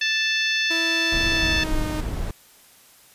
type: harmonic tone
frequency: 880 Hz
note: A5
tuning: in tune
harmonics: 2 / 3 / 4 / 5 / 6 / 7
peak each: -24 / -25 / -26 / -31 / -32 / -36 dBFS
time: 0.01-1.64 s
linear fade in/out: 5 ms
type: tone with pitch glide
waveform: sawtooth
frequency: 329.6 to 307.5 Hz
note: E4 to D#4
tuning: 0 to -20 cents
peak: -24 dBFS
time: 0.7-2.01 s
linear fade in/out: 10 ms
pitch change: -120 cents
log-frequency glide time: 1.29-1.81 s
type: noise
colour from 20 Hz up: brown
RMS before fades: -26 dBFS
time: 1.12-2.31 s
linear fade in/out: 2 ms
effects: white hiss -52 dBFS RMS until 3.14 s + resampled to 32000 Hz